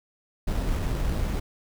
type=noise with sample-and-hold; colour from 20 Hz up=brown; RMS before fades=-26 dBFS; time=0.47-1.4 s; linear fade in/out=10 ms; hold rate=4410 Hz; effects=none